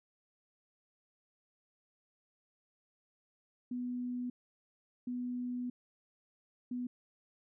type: tone bursts at uneven times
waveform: sine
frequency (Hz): 246.9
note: B3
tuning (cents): 0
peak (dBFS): -35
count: 3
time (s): 3.71-4.3 / 5.07-5.7 / 6.71-6.87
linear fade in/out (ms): 5
effects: none